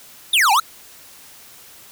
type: exponential two-way sweep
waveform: square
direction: down then up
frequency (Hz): 3839 to 758 to 1393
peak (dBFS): -13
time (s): 0.33-0.6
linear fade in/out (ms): 5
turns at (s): 0.52
effects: white hiss -44 dBFS RMS until 1.91 s

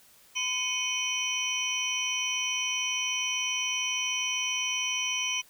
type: tone cluster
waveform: sine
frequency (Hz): 1016 / 2222 / 2495 / 3062 / 5870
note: B5 / C#7 / D#7 / G7 / F#8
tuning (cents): +49 / +4 / +4 / -41 / -15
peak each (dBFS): -40 / -38 / -33 / -31 / -33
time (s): 0.35-5.42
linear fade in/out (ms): 20
effects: white hiss -58 dBFS RMS until 5.49 s

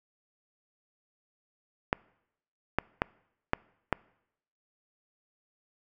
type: clicks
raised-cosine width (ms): 0.5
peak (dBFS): -9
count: 5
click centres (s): 1.929 / 2.786 / 3.019 / 3.534 / 3.927
effects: noise-tail reverb RT60 0.8 s tail -25 dB re dry

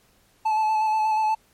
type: tone with vibrato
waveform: triangle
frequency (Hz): 868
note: A5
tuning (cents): -24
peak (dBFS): -17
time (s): 0.45-1.35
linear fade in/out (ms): 10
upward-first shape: square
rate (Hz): 8.3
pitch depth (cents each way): 18
effects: pink hiss -61 dBFS RMS until 1.53 s + MP3 64 kbps

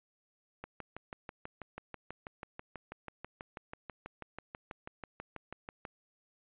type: click train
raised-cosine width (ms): 0.5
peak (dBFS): -27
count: 33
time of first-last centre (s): 0.64-5.852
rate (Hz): 6.14
effects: resampled to 8000 Hz

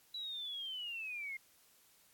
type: linear sweep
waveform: sine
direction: down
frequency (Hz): 3951 to 2100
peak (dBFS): -40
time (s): 0.14-1.37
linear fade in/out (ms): 5
effects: white hiss -67 dBFS RMS until 2.13 s + AAC 64 kbps

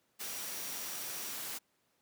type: tone in noise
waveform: sine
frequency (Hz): 5760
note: F#8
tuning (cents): -47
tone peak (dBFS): -49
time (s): 0.22-1.34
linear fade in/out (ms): 20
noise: white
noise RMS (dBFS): -41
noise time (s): 0.19-1.59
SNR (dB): -11
effects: pink hiss -75 dBFS RMS until 2.01 s + high-pass 150 Hz 12 dB/octave

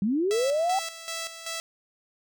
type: linear sweep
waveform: sine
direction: up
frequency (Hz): 185 to 790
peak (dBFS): -22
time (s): 0.02-0.79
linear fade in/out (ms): 2
type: tone with tremolo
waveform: 5% pulse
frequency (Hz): 659.3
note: E5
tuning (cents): 0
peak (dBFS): -20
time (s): 0.31-1.6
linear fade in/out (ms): 0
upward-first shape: square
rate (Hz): 2.6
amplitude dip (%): 65
effects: none

